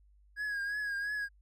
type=tone with vibrato; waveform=triangle; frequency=1653 Hz; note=G#6; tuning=9 cents flat; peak=-31 dBFS; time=0.36-1.29 s; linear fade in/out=50 ms; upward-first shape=triangle; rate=2.9 Hz; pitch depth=57 cents each way; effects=added 50 Hz sine -60 dBFS peak until 1.41 s